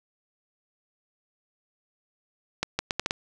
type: accelerating click train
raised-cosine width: 0.2 ms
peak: -8 dBFS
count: 6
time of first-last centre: 2.63-3.109 s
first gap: 160 ms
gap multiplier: 0.74
effects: none